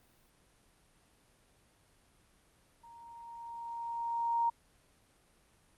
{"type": "tone with level ramp", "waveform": "sine", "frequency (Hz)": 932.3, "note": "A#5", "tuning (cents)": 0, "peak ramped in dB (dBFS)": [-52, -26], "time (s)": [2.83, 4.5], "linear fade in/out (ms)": 10, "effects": ["pink hiss -67 dBFS RMS until 5.77 s", "Opus 32 kbps"]}